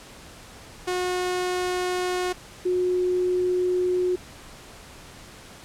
sawtooth / sine tone pair in turn, 362.6 / 362.6 Hz, F#4 / F#4, -35 / -35 cents, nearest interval unison, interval 0 cents, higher neither, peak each -20 dBFS, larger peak neither, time 0.87-2.33 / 2.65-4.16 s, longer second, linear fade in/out 10 ms, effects pink hiss -45 dBFS RMS until 5.64 s + low-pass 10000 Hz 12 dB/octave

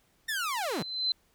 sawtooth linear sweep, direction down, 1841 to 120.5 Hz, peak -26 dBFS, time 0.28-0.83 s, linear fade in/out 10 ms
sine tone with exponential growth, 4062 Hz, B7, 48 cents sharp, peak -23 dBFS, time 0.38-1.12 s, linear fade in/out 2 ms, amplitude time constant 160 ms
effects pink hiss -68 dBFS RMS until 1.34 s

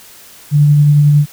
sine tone with tremolo, 146.83 Hz, D3, in tune, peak -4 dBFS, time 0.51-1.26 s, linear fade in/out 50 ms, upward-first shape triangle, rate 11 Hz, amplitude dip 25%, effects white hiss -39 dBFS RMS until 1.32 s

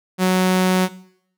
sawtooth tone, 185 Hz, F#3, in tune, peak -10 dBFS, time 0.18-0.89 s, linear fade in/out 50 ms, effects noise-tail reverb RT60 0.7 s tail -18 dB re dry

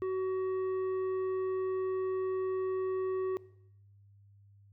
triangle tone with tanh clipping, 375.9 Hz, F#4, 27 cents sharp, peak -32 dBFS, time 0.02-3.37 s, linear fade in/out 0 ms, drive 12 dB, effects noise-tail reverb RT60 0.8 s tail -20 dB re dry + added 100 Hz sine -57 dBFS peak until 4.72 s

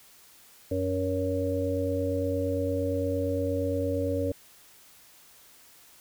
harmonic tone with a mistuned harmonic, 93.3 Hz, F#2, 15 cents sharp, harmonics 1 / 3 / 5 / 6, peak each -31 / -31 / -31 / -31 dBFS, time 0.71-4.32 s, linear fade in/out 5 ms, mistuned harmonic 5, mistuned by +17 cents, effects white hiss -55 dBFS RMS until 6 s

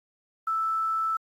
sine tone with quantisation, 1318.5 Hz, E6, in tune, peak -24 dBFS, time 0.47-1.17 s, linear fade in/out 5 ms, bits 9, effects AAC 48 kbps

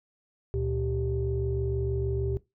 sine tone cluster, 72.1 / 118.6 / 391.5 Hz, D2 / A#2 / G4, -31 / +30 / -2 cents, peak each -30 dBFS, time 0.54-2.37 s, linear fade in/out 0 ms, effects noise-tail reverb RT60 0.2 s tail -19 dB re dry + tanh soft clip ceiling -18 dBFS

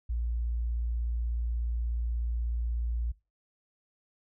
sine tone, 58.27 Hz, A#1, in tune, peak -28 dBFS, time 0.09-3.12 s, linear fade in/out 10 ms, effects noise-tail reverb RT60 0.3 s tail -22 dB re dry

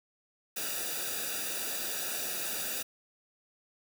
white noise with comb filter, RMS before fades -35 dBFS, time 0.56-2.83 s, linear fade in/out 10 ms, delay 0.94 ms, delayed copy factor -0.8, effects none

